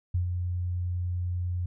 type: tone with ADSR envelope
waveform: sine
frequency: 89 Hz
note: F2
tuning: 33 cents sharp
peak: -22 dBFS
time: 0.14-1.66 s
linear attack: 8 ms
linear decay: 110 ms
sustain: -5 dB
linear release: 4 ms
effects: none